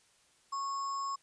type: tone with sample-and-hold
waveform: sine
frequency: 1100 Hz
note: C#6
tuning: 14 cents flat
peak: -33 dBFS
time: 0.52-1.16 s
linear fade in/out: 10 ms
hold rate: 6300 Hz
effects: white hiss -67 dBFS RMS until 1.22 s + resampled to 22050 Hz